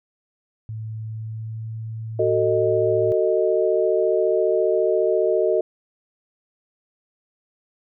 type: tone with pitch glide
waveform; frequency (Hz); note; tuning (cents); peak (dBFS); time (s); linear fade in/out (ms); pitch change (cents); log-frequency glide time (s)
sine; 110 to 111.47; A2 to A2; 0 to +23; -28; 0.69-3.12; 0; +23; 1.05-1.75
type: chord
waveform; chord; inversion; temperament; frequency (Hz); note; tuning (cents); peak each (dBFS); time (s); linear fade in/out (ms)
sine; D# diminished; first; just; 373.4 / 448 / 622.3; F#4 / A4 / D#5; +16 / +31 / 0; -21; 2.19-5.61; 5
effects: none